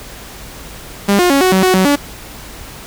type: tone with pitch steps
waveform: sawtooth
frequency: 200.5 / 356.9 / 277.2 / 370.7 / 188.9 / 370.9 / 187.7 / 286.7 Hz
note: G3 / F4 / C#4 / F#4 / F#3 / F#4 / F#3 / D4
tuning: +39 / +38 / 0 / +3 / +36 / +4 / +25 / -42 cents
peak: -5 dBFS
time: 1.08-1.96 s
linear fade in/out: 10 ms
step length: 110 ms
effects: added 50 Hz sine -38 dBFS peak until 2.86 s + pink hiss -33 dBFS RMS until 2.86 s